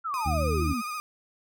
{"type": "exponential sweep", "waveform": "sine", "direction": "down", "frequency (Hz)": [1396.9, 214.3], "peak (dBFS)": -28, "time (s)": [0.04, 0.82], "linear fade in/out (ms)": 20}
{"type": "tone with vibrato", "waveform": "35% pulse", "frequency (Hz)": 1234, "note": "D#6", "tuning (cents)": -15, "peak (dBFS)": -30, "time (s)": [0.14, 1], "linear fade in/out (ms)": 0, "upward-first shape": "sine", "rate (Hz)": 15, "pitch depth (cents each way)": 40}
{"type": "harmonic tone", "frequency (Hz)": 77.78, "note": "D#2", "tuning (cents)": 0, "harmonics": [1, 2, 3, 4], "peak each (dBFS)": [-26, -32, -36, -38], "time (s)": [0.25, 0.74], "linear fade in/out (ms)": 20}
{"effects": []}